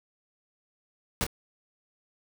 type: noise with echo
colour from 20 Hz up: pink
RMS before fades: -27 dBFS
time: 1.21-1.24 s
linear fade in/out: 0 ms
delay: 26 ms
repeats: 1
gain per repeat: -8 dB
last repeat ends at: 1.266 s
effects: none